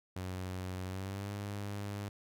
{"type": "tone with pitch glide", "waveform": "sawtooth", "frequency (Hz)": [92.5, 101.46], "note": ["F#2", "G#2"], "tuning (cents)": [0, -40], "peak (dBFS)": -34, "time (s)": [0.16, 2.09], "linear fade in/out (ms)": 5, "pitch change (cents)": 160, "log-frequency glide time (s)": [0.85, 1.31], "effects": []}